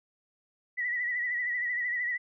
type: tone with vibrato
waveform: sine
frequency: 1948 Hz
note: B6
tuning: 24 cents flat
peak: -28 dBFS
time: 0.77-2.18 s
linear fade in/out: 20 ms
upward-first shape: sine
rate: 13 Hz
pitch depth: 54 cents each way
effects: none